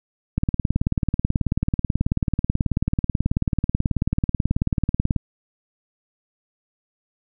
click train, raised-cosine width 5 ms, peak -7 dBFS, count 89, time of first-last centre 0.38-5.163 s, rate 18.4 Hz, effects none

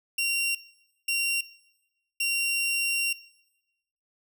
sawtooth tone bursts at uneven times, 2756 Hz, F7, 24 cents flat, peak -21 dBFS, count 3, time 0.18-0.55 / 1.08-1.41 / 2.2-3.13 s, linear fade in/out 5 ms, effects noise-tail reverb RT60 1.0 s tail -20 dB re dry

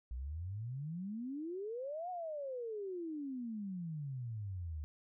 sine exponential two-way sweep, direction up then down, 58 to 740 to 72.9 Hz, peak -39 dBFS, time 0.11-4.84 s, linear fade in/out 0 ms, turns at 2.1 s, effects none

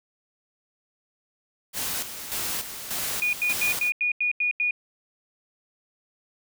white noise with tremolo, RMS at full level -29 dBFS, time 1.73-3.92 s, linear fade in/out 50 ms, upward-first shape square, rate 1.7 Hz, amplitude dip 60%
sine tone bursts, 2451 Hz, D#7, 27 cents flat, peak -21 dBFS, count 8, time 3.22-4.709 s, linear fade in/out 2 ms, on 110 ms, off 87 ms
effects none

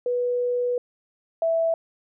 sine tone pair in turn, 490.2 / 658.5 Hz, B4 / E5, -13 / -2 cents, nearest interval perfect fourth, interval 511 cents, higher second, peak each -21 / -19 dBFS, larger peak second, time 0.06-0.78 / 1.42-1.74 s, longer first, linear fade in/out 2 ms, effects none

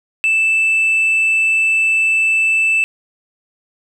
sine tone with tanh clipping, 2641 Hz, E7, 3 cents sharp, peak -12 dBFS, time 0.24-2.84 s, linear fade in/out 0 ms, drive 1 dB, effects none

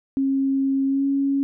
sine tone with pitch glide, 270.9 to 276.3 Hz, C#4 to C#4, -40 to -6 cents, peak -18 dBFS, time 0.17-1.43 s, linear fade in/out 0 ms, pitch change +34 cents, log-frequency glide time 0.87-1.05 s, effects none

